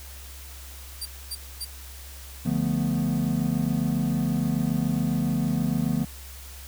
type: tone bursts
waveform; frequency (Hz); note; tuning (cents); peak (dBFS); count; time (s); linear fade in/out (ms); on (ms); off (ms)
20% pulse; 4699; D8; 0; -24; 3; 1.01-1.651; 10; 47; 250
type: chord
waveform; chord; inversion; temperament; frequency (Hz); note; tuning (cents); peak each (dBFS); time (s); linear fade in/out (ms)
triangle; B half-diminished seventh; first; equal; 146.83 / 174.61 / 220 / 246.9; D3 / F3 / A3 / B3; 0 / 0 / 0 / 0; -26; 2.45-6.05; 10
effects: added 67 Hz sine -41 dBFS peak until 6.67 s + white hiss -45 dBFS RMS until 6.67 s

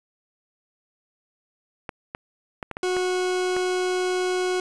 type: clicks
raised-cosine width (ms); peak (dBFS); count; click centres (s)
0.5; -16; 7; 1.892 / 2.149 / 2.628 / 2.713 / 2.769 / 2.967 / 3.566
type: tone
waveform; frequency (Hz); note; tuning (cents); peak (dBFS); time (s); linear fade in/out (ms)
40% pulse; 365.9; F#4; -19; -21; 2.83-4.6; 2
effects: resampled to 22050 Hz + 7-bit

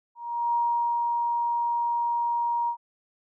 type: tone with ADSR envelope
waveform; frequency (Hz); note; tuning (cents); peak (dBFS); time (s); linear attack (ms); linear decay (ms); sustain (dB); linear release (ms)
sine; 945; A#5; +23; -21; 0.15-2.77; 390; 440; -2; 84
effects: none

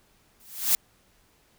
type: noise with exponential growth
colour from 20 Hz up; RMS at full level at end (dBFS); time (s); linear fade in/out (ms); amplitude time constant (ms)
blue; -18; 0.4-0.75; 1; 76
effects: pink hiss -63 dBFS RMS until 1.58 s

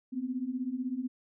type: beating tone pair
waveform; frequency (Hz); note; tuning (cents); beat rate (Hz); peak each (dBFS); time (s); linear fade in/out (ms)
sine; 243.6 / 259.6; B3 / C4; -24 / -13; 16; -36 / -33; 0.12-1.08; 20
effects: none

